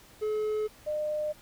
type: tone pair in turn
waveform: triangle / sine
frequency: 428.1 / 605.4 Hz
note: A4 / D#5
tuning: -47 / -48 cents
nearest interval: tritone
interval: 599 cents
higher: second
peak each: -25 / -28 dBFS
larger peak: first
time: 0.21-0.68 / 0.86-1.33 s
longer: neither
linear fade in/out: 20 ms
effects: pink hiss -55 dBFS RMS until 1.41 s